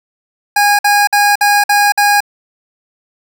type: tone bursts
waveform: 25% pulse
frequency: 820 Hz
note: G#5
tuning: 22 cents flat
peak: -4 dBFS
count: 6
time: 0.56-2.205 s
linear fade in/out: 5 ms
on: 230 ms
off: 53 ms
effects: none